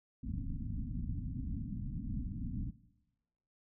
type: low-pass noise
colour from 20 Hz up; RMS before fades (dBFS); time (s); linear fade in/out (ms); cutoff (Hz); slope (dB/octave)
pink; -39; 0.23-2.71; 5; 280; 96
effects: noise-tail reverb RT60 1.0 s tail -18 dB re dry